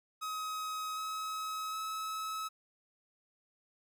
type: tone with pitch steps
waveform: 45% pulse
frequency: 1268 / 1279 / 1290.2 Hz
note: D#6 / D#6 / E6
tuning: +32 / +47 / -38 cents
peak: -36 dBFS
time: 0.21-2.49 s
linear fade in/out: 20 ms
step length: 760 ms
effects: 13-bit

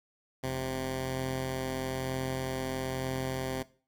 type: tone pair together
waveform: 10% pulse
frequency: 43.25 / 130.81 Hz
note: F1 / C3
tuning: -16 / 0 cents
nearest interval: octave + perfect fifth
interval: 1916 cents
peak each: -33 / -24 dBFS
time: 0.43-3.63 s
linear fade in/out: 10 ms
effects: noise-tail reverb RT60 0.4 s tail -19 dB re dry

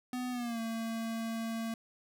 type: tone with pitch glide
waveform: square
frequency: 250 to 226.6 Hz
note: B3 to A#3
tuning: +21 to -49 cents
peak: -35 dBFS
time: 0.13-1.74 s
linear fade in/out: 2 ms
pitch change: -170 cents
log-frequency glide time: 0.31-0.6 s
effects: none

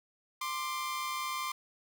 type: tone pair together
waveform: sawtooth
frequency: 1046.5 / 1186.9 Hz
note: C6 / D6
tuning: 0 / +18 cents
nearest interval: major second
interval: 218 cents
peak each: -32 / -34 dBFS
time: 0.41-1.52 s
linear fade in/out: 5 ms
effects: none

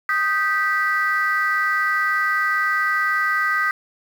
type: tone cluster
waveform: sine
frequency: 1242 / 1556 / 1957 Hz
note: D#6 / G6 / B6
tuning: -3 / -13 / -16 cents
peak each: -21 dBFS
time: 0.09-3.71 s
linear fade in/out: 2 ms
effects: tanh soft clip ceiling -11 dBFS + 7-bit

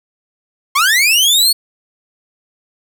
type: linear sweep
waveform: sawtooth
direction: up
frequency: 1040 to 4435 Hz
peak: -6 dBFS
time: 0.75-1.53 s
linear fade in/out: 10 ms
effects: none

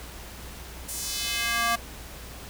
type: tone with high-pass filter sweep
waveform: square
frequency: 233.1 Hz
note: A#3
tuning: in tune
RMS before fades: -28 dBFS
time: 0.88-1.76 s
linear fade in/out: 10 ms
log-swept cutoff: 8900 to 880 Hz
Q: 1.3
effects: added 60 Hz sine -43 dBFS peak until 2.49 s + pink hiss -43 dBFS RMS until 2.49 s

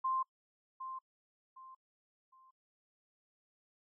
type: tone with echo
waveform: sine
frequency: 1048 Hz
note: C6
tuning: 2 cents sharp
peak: -31 dBFS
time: 0.04-0.23 s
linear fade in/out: 10 ms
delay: 760 ms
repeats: 3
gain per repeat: -10 dB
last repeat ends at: 2.51 s
effects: noise-tail reverb RT60 0.1 s tail -25 dB re dry

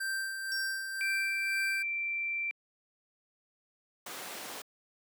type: tone with tremolo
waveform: square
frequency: 1568 Hz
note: G6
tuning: in tune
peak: -32 dBFS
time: 0-1.83 s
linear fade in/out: 10 ms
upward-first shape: sine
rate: 2 Hz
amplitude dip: 45%
type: tone with exponential decay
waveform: sine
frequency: 5530 Hz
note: F8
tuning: 18 cents flat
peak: -33 dBFS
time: 0.52-1.08 s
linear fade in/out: 0 ms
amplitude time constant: 120 ms
type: tone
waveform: sine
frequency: 2349 Hz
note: D7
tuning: in tune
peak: -31 dBFS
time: 1.01-2.51 s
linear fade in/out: 0 ms
type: noise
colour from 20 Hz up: pink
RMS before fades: -40 dBFS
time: 4.06-4.62 s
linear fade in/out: 5 ms
effects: high-pass 400 Hz 12 dB/octave

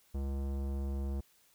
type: tone with tanh clipping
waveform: sine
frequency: 68.6 Hz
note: C#2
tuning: 17 cents flat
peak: -35 dBFS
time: 0.14-1.21 s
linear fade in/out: 10 ms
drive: 18 dB
effects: white hiss -67 dBFS RMS until 1.54 s

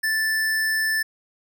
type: tone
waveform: square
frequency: 1760 Hz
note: A6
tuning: in tune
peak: -21 dBFS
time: 0.03-1.03 s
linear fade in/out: 10 ms
effects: none

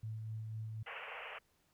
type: tone with tremolo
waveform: sine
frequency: 110 Hz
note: A2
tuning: in tune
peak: -39 dBFS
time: 0.03-0.83 s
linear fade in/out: 5 ms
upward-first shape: sine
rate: 4 Hz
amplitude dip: 25%
type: band-pass noise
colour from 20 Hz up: white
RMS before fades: -47 dBFS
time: 0.86-1.39 s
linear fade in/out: 10 ms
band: 440 to 2900 Hz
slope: 96 dB/octave
effects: pink hiss -75 dBFS RMS until 1.73 s

